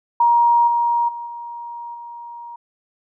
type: tone with level steps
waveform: sine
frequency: 945 Hz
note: A#5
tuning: 23 cents sharp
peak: -11 / -15 / -27 / -29 / -32 dBFS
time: 0.2-2.56 s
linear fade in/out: 5 ms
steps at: 0.67 / 1.08 / 1.26 / 1.94 s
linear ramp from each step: 10 ms
effects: none